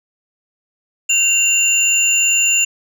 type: tone pair together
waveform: sine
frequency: 2765 / 7077 Hz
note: F7 / A8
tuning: -18 / +9 cents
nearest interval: octave + major third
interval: 1627 cents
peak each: -13 dBFS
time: 1.09-2.65 s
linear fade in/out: 10 ms
effects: tanh soft clip ceiling -7 dBFS